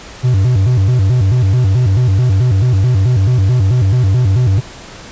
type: tone with vibrato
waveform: triangle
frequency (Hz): 110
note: A2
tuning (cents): 0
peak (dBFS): -6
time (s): 0.23-4.61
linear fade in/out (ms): 20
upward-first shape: square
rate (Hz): 4.6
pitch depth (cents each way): 230
effects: pink hiss -33 dBFS RMS until 5.11 s + resampled to 16000 Hz